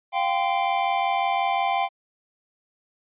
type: chord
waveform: square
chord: F suspended second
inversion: none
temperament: equal with one note detuned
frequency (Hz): 698.5 / 784 / 1030.3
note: F5 / G5 / C6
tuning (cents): 0 / 0 / -27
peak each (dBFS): -27 / -24 / -29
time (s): 0.12-1.89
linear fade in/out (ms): 50
effects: resampled to 8000 Hz